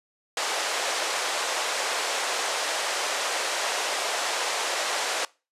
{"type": "band-pass noise", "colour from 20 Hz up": "pink", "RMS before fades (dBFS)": -28, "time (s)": [0.37, 5.25], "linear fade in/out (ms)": 2, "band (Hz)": [500, 8600], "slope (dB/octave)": 24, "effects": ["noise-tail reverb RT60 0.3 s tail -23 dB re dry", "resampled to 32000 Hz"]}